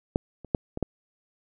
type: clicks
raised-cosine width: 2 ms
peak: -9 / -28 / -8 / -19 / -11 dBFS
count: 5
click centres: 0.159 / 0.447 / 0.548 / 0.774 / 0.827 s
effects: none